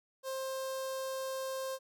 sawtooth tone with notch filter, 529 Hz, C5, 19 cents sharp, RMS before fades -38 dBFS, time 0.23-1.79 s, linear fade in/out 50 ms, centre 2200 Hz, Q 1, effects none

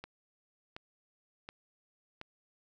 click train, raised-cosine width 0.3 ms, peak -27 dBFS, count 4, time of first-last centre 0.04-2.214 s, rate 1.38 Hz, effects none

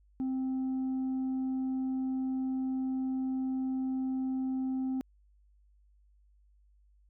sine tone, 261.6 Hz, C4, in tune, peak -27 dBFS, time 0.2-5.01 s, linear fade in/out 0 ms, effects tanh soft clip ceiling -29 dBFS + added 50 Hz sine -61 dBFS peak until 7.09 s

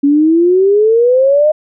sine exponential sweep, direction up, 278.4 to 622.3 Hz, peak -6 dBFS, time 0.03-1.52 s, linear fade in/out 10 ms, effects none

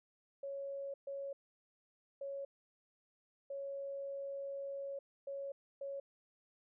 sine tone bursts at uneven times, 554.4 Hz, C#5, in tune, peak -40 dBFS, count 6, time 0.43-0.94 / 1.07-1.33 / 2.21-2.45 / 3.5-4.99 / 5.27-5.52 / 5.81-6 s, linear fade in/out 5 ms, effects none

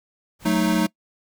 pink noise, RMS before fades -43 dBFS, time 0.39-0.86 s, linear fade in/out 50 ms
square chord, D# diminished, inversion first, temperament equal, 185 / 220 / 311.1 Hz, F#3 / A3 / D#4, 0 / 0 / 0 cents, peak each -23 dBFS, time 0.45-0.87 s, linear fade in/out 10 ms
effects noise-tail reverb RT60 0.1 s tail -23 dB re dry

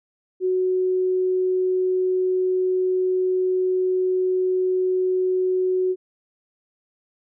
sine tone, 370 Hz, F#4, in tune, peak -18 dBFS, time 0.4-5.96 s, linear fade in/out 50 ms, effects none

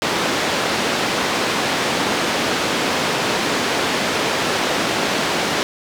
pink band-pass noise, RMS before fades -20 dBFS, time 0.02-5.63 s, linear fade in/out 0 ms, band 240 to 5100 Hz, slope 12 dB/octave, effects none

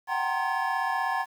triangle tone cluster, 746 / 782 / 925 / 1055 / 1714 Hz, F#5 / G5 / A#5 / C6 / A6, +14 / -4 / -14 / +14 / -46 cents, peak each -30 dBFS, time 0.07-1.26 s, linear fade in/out 50 ms, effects 9-bit

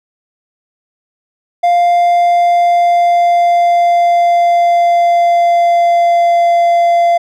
triangle tone with pitch glide, 698.5 to 688.1 Hz, F5 to F5, 0 to -26 cents, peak -5 dBFS, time 1.63-7.18 s, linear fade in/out 10 ms, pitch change -26 cents, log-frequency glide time 1.87-6.52 s, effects none

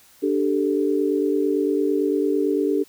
sine chord, D suspended fourth, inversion none, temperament just, 293.7 / 391.6 / 440.5 Hz, D4 / G4 / A4, 0 / -2 / +2 cents, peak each -22 / -22 / -24 dBFS, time 0.22-2.84 s, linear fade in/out 20 ms, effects white hiss -53 dBFS RMS until 2.88 s

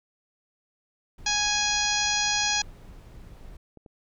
brown noise, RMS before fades -45 dBFS, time 1.18-3.57 s, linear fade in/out 5 ms
harmonic tone, 830.6 Hz, G#5, in tune, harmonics 1 / 2 / 3 / 4 / 5 / 6 / 7 / 8, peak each -31 / -31 / -31 / -31 / -31 / -31 / -31 / -31 dBFS, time 1.26-2.62 s, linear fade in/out 5 ms
clicks, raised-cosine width 2 ms, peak -34 dBFS, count 2, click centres 3.773 / 3.862 s
effects none

